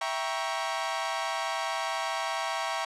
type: chord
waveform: sawtooth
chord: E diminished seventh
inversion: none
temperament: equal with one note detuned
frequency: 659.3 / 784 / 942.6 / 1108.7 Hz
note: E5 / G5 / Bb5 / Db6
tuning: 0 / 0 / +19 / 0 cents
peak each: -31 dBFS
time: 0.01-2.85 s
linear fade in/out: 5 ms
effects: low-pass 7000 Hz 12 dB/octave